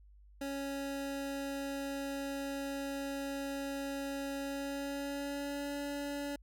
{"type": "tone with pitch glide", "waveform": "25% pulse", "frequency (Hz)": [277.2, 285.3], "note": ["C#4", "C#4"], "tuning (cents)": [0, 50], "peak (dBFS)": -33, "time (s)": [0.41, 6.36], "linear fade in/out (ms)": 5, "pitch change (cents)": 50, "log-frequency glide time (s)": [4.41, 5.77], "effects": ["added 50 Hz sine -56 dBFS peak until 6.42 s"]}